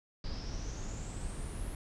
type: noise with low-pass filter sweep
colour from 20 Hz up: brown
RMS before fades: -39 dBFS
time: 0.24-1.75 s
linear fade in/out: 2 ms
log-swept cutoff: 4800 to 11000 Hz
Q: 9.3
effects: none